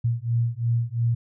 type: beating tone pair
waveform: sine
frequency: 116 / 118.9 Hz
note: A#2 / A#2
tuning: -8 / +35 cents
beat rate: 2.9 Hz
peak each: -24 dBFS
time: 0.04-1.15 s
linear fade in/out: 10 ms
effects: none